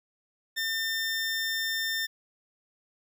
20% pulse tone, 1800 Hz, A6, 39 cents sharp, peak -23 dBFS, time 0.56-2.07 s, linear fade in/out 20 ms, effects none

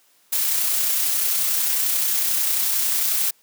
blue noise with amplitude modulation, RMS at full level -20 dBFS, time 0.32-3.31 s, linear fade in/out 10 ms, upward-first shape sine, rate 31.2 Hz, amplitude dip 25%, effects white hiss -59 dBFS RMS until 3.42 s + high-pass 200 Hz 12 dB/octave

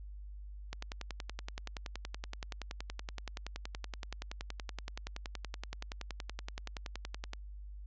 click train, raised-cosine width 0.2 ms, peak -23 dBFS, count 71, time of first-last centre 0.73-7.334 s, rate 10.6 Hz, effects added 50 Hz sine -44 dBFS peak until 7.86 s + resampled to 16000 Hz

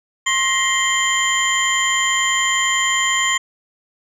sine tone cluster, 1069 / 1895 / 2084 / 3130 / 7060 Hz, C6 / A#6 / C7 / G7 / A8, +37 / +28 / -7 / -3 / +5 cents, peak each -21 dBFS, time 0.26-3.38 s, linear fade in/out 10 ms, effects tanh soft clip ceiling -8 dBFS

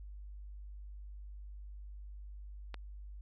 click, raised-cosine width 0.3 ms, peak -27 dBFS, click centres 2.743 s, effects added 50 Hz sine -45 dBFS peak until 3.21 s

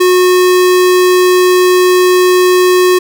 square tone, 364.1 Hz, F#4, 28 cents flat, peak -6 dBFS, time 0-2.99 s, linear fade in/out 10 ms, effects none

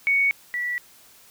sine tone pair in turn, 2227 / 1951.2 Hz, C#7 / B6, +7 / -21 cents, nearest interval major second, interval 228 cents, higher first, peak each -17 / -24 dBFS, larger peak first, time 0.07-0.31 / 0.54-0.78 s, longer neither, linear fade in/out 0 ms, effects white hiss -52 dBFS RMS until 1.3 s

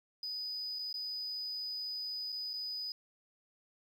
sine tone with dropouts, 4978 Hz, D#8, in tune, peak -35 dBFS, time 0.23-2.92 s, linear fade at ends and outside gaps 2 ms, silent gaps 0.788-0.791 / 0.928-0.941 / 2.321-2.325 / 2.533-2.537 s, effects tanh soft clip ceiling -35 dBFS + 11-bit

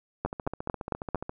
two click trains, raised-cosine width 1 ms, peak -20 / -13 dBFS, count 16 / 5, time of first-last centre 0.26-1.294 / 0.25-1.147 s, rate 14.5 / 4.46 Hz, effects none

